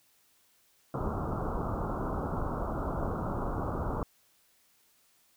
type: low-pass noise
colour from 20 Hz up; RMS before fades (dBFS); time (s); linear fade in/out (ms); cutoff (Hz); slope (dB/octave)
pink; -33; 0.94-4.03; 2; 1400; 96
effects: white hiss -67 dBFS RMS until 5.36 s